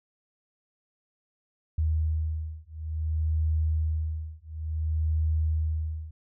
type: beating tone pair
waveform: sine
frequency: 78.4 / 78.97 Hz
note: D#2 / D#2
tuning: +14 / +26 cents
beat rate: 0.57 Hz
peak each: -28 dBFS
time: 1.78-6.11 s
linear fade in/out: 5 ms
effects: none